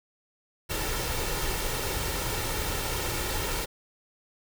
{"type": "noise with comb filter", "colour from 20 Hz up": "pink", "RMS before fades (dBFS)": -30, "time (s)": [0.69, 3.66], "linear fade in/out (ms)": 20, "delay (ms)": 2.2, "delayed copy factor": 0.5, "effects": []}